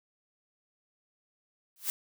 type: noise with exponential growth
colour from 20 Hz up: blue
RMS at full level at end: -27 dBFS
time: 1.76-1.9 s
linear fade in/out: 0 ms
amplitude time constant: 29 ms
effects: none